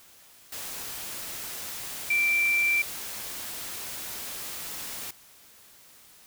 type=tone in noise; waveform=sine; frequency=2349 Hz; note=D7; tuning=in tune; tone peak=-21 dBFS; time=2.1-2.82 s; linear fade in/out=5 ms; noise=white; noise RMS=-37 dBFS; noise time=0.52-5.11 s; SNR=+13 dB; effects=white hiss -54 dBFS RMS until 6.26 s

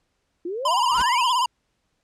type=exponential sweep; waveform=sine; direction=up; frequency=329.6 to 3502 Hz; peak=-26 dBFS; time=0.45-1.32 s; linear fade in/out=5 ms
type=tone with vibrato; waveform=square; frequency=987.8 Hz; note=B5; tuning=in tune; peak=-19 dBFS; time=0.65-1.46 s; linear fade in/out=5 ms; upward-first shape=sine; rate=17 Hz; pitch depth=95 cents each way
type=noise with exponential growth; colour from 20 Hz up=pink; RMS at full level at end=-27 dBFS; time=0.84-1.02 s; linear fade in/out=2 ms; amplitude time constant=37 ms
effects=pink hiss -72 dBFS RMS until 2.03 s + low-pass 8000 Hz 12 dB/octave

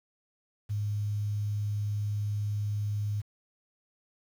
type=tone; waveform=sine; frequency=103.83 Hz; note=G#2; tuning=in tune; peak=-28 dBFS; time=0.69-3.22 s; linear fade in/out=20 ms; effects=9-bit

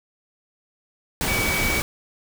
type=tone in noise; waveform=sine; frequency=2274 Hz; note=C#7; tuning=44 cents sharp; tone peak=-24 dBFS; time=1.28-1.8 s; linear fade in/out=0 ms; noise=pink; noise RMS=-24 dBFS; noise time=1.21-1.82 s; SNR=-3 dB; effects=none

